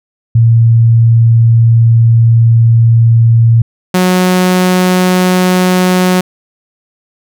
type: tone pair in turn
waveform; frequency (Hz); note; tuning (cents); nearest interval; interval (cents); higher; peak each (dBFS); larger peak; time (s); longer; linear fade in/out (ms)
sine / sawtooth; 115.2 / 182.87; A#2 / F#3; -20 / -20; minor sixth; 800; second; -3; neither; 0.35-3.62 / 3.94-6.21; first; 5
effects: none